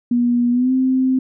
sine tone with pitch glide, 241.2 to 260 Hz, B3 to C4, -41 to -11 cents, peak -13 dBFS, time 0.11-1.19 s, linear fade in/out 5 ms, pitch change +130 cents, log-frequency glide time 0.51-0.72 s, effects none

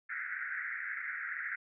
white band-pass noise, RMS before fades -39 dBFS, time 0.09-1.56 s, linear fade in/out 10 ms, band 1400 to 2100 Hz, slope 96 dB/octave, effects none

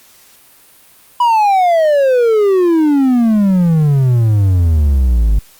triangle exponential sweep, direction down, 987.8 to 50 Hz, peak -6 dBFS, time 1.2-5.39 s, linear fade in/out 5 ms, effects white hiss -45 dBFS RMS until 5.59 s + Opus 48 kbps

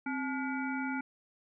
harmonic tone with a mistuned harmonic, 285.7 Hz, D4, 48 cents flat, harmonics 1 / 3 / 5 / 7 / 8, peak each -34 / -40 / -39 / -47 / -43 dBFS, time 0.06-1.01 s, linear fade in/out 5 ms, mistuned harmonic 1, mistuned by -140 cents, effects none

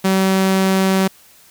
sawtooth tone, 190.8 Hz, G3, 47 cents flat, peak -9 dBFS, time 0.04-1.08 s, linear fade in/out 10 ms, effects white hiss -48 dBFS RMS until 1.5 s

